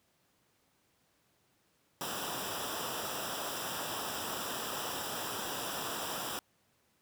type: noise with comb filter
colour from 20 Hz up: pink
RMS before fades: -38 dBFS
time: 2.01-6.39 s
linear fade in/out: 0 ms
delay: 0.46 ms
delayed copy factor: -0.75
effects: pink hiss -72 dBFS RMS until 7.01 s + high-pass 100 Hz 12 dB/octave